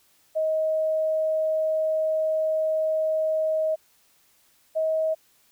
sine tone pair in turn, 630 / 635.1 Hz, D#5 / D#5, +21 / +35 cents, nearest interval unison, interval 14 cents, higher second, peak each -21 dBFS, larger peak neither, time 0.35-3.76 / 4.75-5.15 s, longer first, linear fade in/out 20 ms, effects white hiss -62 dBFS RMS until 5.51 s

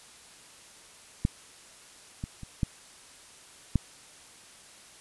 clicks, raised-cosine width 5 ms, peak -11 / -21 / -28 / -13 / -10 dBFS, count 5, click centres 1.251 / 2.239 / 2.433 / 2.632 / 3.757 s, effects white hiss -52 dBFS RMS until 5 s + resampled to 24000 Hz

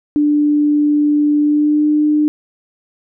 sine tone with pitch glide, 295.5 to 300.5 Hz, D4 to D4, +11 to +40 cents, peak -10 dBFS, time 0.16-2.28 s, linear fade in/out 0 ms, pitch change +29 cents, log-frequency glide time 1.4-1.86 s, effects none

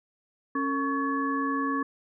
sine tone cluster, 274.6 / 454.9 / 1119 / 1710 Hz, C#4 / A#4 / C#6 / A6, -16 / -42 / +16 / -50 cents, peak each -28 / -37 / -29 / -35 dBFS, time 0.55-1.83 s, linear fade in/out 5 ms, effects none

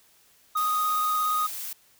triangle tone with vibrato, 1244.5 Hz, D#6, in tune, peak -21 dBFS, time 0.55-1.47 s, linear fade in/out 10 ms, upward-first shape sine, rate 17 Hz, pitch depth 9 cents each way
blue noise, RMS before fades -35 dBFS, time 0.57-1.73 s, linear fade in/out 2 ms
effects white hiss -60 dBFS RMS until 1.99 s

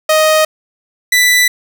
sawtooth tone pair in turn, 624 / 1981.1 Hz, D#5 / B6, +5 / +5 cents, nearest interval octave + minor sixth, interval 2000 cents, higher second, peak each -4 dBFS, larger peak neither, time 0.09-0.45 / 1.12-1.48 s, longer neither, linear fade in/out 5 ms, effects none

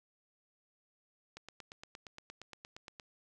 click train, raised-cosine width 0.2 ms, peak -30 dBFS, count 15, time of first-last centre 1.37-2.998 s, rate 8.6 Hz, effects none

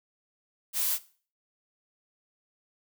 blue noise, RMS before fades -28 dBFS, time 0.73-0.99 s, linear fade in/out 50 ms, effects noise-tail reverb RT60 0.4 s tail -17 dB re dry

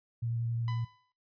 sine tone with vibrato, 116.54 Hz, A#2, in tune, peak -30 dBFS, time 0.22-0.85 s, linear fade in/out 10 ms, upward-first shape square, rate 11 Hz, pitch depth 10 cents each way
sawtooth tone with exponential decay, 1000 Hz, B5, 21 cents sharp, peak -35 dBFS, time 0.68-1.12 s, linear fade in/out 1 ms, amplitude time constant 95 ms
effects noise-tail reverb RT60 0.3 s tail -21 dB re dry + resampled to 11025 Hz

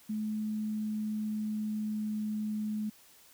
sine tone with pitch glide, 214.5 to 213.1 Hz, A3 to G#3, -44 to +45 cents, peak -31 dBFS, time 0.09-2.9 s, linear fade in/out 10 ms, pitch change -11 cents, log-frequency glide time 0.51-2.35 s, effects white hiss -59 dBFS RMS until 3.33 s

